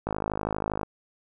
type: click train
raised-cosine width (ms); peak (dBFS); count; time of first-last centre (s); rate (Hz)
1; -14; 41; 0.07-0.832; 52.5
effects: none